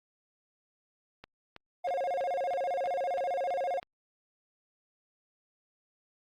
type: click train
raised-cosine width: 0.3 ms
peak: -29 dBFS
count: 9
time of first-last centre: 1.24-3.829 s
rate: 3.09 Hz
type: tone with vibrato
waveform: triangle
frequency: 622.3 Hz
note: D#5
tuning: in tune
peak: -27 dBFS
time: 1.84-3.8 s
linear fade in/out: 10 ms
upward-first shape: square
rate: 15 Hz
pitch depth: 240 cents each way
effects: Opus 48 kbps